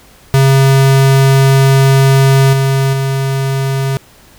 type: tone with level steps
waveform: square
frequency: 135.3 Hz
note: C#3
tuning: 42 cents flat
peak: -6 / -10 / -13 dBFS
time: 0.34-3.97 s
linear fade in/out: 0 ms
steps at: 2.53 / 2.93 s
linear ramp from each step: 2 ms
effects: pink hiss -43 dBFS RMS until 4.38 s